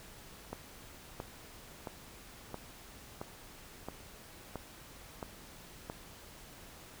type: click train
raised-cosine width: 1 ms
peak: -25 dBFS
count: 9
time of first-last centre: 0.53-5.899 s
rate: 1.49 Hz
effects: pink hiss -53 dBFS RMS until 7 s